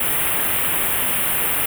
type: band-stop noise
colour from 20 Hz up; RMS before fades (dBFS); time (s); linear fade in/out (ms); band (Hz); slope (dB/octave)
white; -20; 0-1.66; 5; 3200 to 9100; 48
effects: none